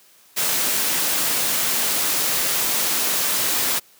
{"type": "noise", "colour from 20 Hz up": "white", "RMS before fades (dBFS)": -21, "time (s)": [0.36, 3.8], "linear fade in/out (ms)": 20, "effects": ["white hiss -53 dBFS RMS until 3.99 s", "high-pass 150 Hz 12 dB/octave"]}